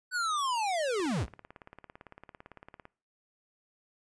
square linear sweep, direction down, 1517 to 35.29 Hz, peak -29 dBFS, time 0.11-1.27 s, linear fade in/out 50 ms
click train, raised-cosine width 0.5 ms, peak -32 dBFS, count 34, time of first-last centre 1-2.854 s, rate 17.8 Hz
effects noise-tail reverb RT60 0.4 s tail -22 dB re dry + resampled to 22050 Hz

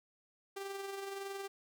sawtooth tone with amplitude modulation, 393.4 Hz, G4, 6 cents sharp, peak -35 dBFS, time 0.56-1.48 s, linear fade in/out 10 ms, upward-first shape sine, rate 21.6 Hz, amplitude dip 40%, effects none

